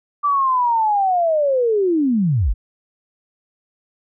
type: linear sweep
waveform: sine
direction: down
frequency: 1174.7 to 34.65 Hz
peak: -14 dBFS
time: 0.23-2.54 s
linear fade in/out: 20 ms
effects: none